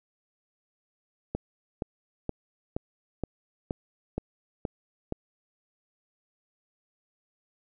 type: click train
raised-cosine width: 2 ms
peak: -16 dBFS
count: 9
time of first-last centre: 1.35-5.124 s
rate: 2.12 Hz
effects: none